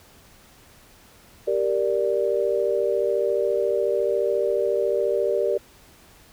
sine chord, G minor, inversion none, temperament equal, 392 / 466.2 / 587.3 Hz, G4 / Bb4 / D5, 0 / 0 / 0 cents, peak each -24 dBFS, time 1.47-5.58 s, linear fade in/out 10 ms, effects pink hiss -52 dBFS RMS until 6.32 s

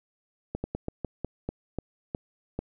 slowing click train, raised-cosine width 2 ms, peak -17 dBFS, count 10, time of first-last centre 0.55-2.59 s, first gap 90 ms, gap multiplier 1.22, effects none

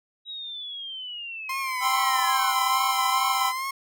sine linear sweep, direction down, 3856 to 1396.9 Hz, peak -33 dBFS, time 0.25-2.56 s, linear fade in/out 50 ms
30% pulse tone with vibrato, 1046.5 Hz, C6, in tune, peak -25 dBFS, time 1.49-3.71 s, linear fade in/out 5 ms, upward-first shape triangle, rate 2.4 Hz, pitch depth 73 cents each way
square chord, C major seventh, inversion second, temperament equal, 784 / 987.8 / 1046.5 / 1318.5 Hz, G5 / B5 / C6 / E6, 0 / 0 / 0 / 0 cents, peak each -29 / -32 / -26 / -30 dBFS, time 1.8-3.53 s, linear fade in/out 50 ms
effects none

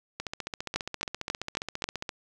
two click trains, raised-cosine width 0.2 ms, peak -10 / -16 dBFS, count 5 / 29, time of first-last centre 0.76-1.841 / 0.2-2.092 s, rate 3.7 / 14.8 Hz, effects none

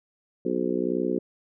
harmonic tone with a mistuned harmonic, 61.74 Hz, B1, in tune, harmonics 3 / 4 / 5 / 6 / 7 / 8, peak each -33 / -30 / -30 / -28 / -31 / -35 dBFS, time 0.45-1.19 s, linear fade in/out 5 ms, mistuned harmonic 8, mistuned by +71 cents, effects none

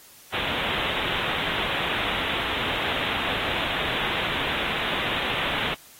white low-pass noise, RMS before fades -28 dBFS, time 0.32-5.75 s, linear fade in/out 20 ms, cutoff 3700 Hz, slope 96 dB/octave, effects white hiss -50 dBFS RMS until 5.99 s + AAC 48 kbps

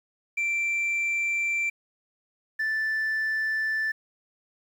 sine tone pair in turn, 2349 / 1759.8 Hz, D7 / A6, 0 / 0 cents, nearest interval perfect fourth, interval 500 cents, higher first, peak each -21 / -22 dBFS, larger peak first, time 0.37-1.7 / 2.59-3.92 s, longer neither, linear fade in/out 10 ms, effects tanh soft clip ceiling -23 dBFS + 9-bit

